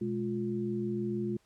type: tone cluster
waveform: sine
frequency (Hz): 122.8 / 209.2 / 351.8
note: B2 / G#3 / F4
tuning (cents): -9 / +13 / +13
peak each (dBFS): -39 / -33 / -34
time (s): 0.01-1.37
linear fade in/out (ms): 5
effects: pink hiss -69 dBFS RMS until 1.45 s + low-pass 10000 Hz 12 dB/octave